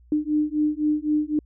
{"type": "beating tone pair", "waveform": "sine", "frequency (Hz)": [300, 303.9], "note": ["D4", "D#4"], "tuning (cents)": [37, -41], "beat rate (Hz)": 3.9, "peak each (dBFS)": -23, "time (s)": [0.12, 1.39], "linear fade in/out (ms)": 2, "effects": ["added 60 Hz sine -50 dBFS peak until 1.45 s"]}